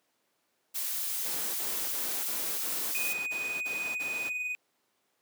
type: noise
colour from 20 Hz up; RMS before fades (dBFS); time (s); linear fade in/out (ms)
blue; -33; 0.74-3.14; 20
type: noise bursts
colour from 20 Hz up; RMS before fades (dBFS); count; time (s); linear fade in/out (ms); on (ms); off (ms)
pink; -41; 9; 1.24-4.302; 20; 310; 34
type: tone with tremolo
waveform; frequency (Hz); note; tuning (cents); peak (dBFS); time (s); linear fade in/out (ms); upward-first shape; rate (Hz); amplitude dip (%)
triangle; 2489; D#7; 0; -28; 2.95-4.55; 0; sine; 20; 40
effects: pink hiss -74 dBFS RMS until 5.21 s + high-pass 300 Hz 12 dB/octave